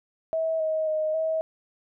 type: tone with pitch steps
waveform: sine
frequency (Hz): 646 / 631 / 622 / 640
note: E5 / D#5 / D#5 / D#5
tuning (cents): -35 / +24 / -1 / +49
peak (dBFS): -23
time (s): 0.33-1.41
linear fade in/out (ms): 0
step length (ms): 270
effects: none